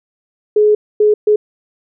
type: tone bursts at uneven times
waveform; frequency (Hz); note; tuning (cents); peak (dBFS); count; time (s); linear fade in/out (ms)
sine; 422; G#4; +28; -7; 3; 0.56-0.75 / 1-1.14 / 1.27-1.36; 5
effects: none